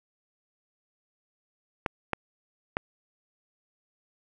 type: clicks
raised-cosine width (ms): 0.5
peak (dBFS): -11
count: 3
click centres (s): 1.862 / 2.133 / 2.769
effects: none